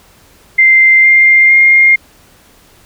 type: tone with pitch steps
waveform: sine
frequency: 2087 / 2105 / 2123 Hz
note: C7 / C7 / C7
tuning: -5 / +10 / +25 cents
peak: -3 dBFS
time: 0.58-1.96 s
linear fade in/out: 10 ms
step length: 460 ms
effects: pink hiss -45 dBFS RMS until 2.85 s